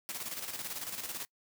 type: noise with tremolo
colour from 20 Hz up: white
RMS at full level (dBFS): -38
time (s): 0.09-1.25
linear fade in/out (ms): 0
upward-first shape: square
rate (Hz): 18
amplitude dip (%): 55
effects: noise-tail reverb RT60 0.1 s tail -24 dB re dry + high-pass 100 Hz 12 dB/octave